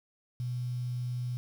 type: tone with quantisation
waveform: sine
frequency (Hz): 123.47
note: B2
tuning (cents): 0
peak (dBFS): -31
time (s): 0.4-1.37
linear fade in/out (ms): 0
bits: 9
effects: none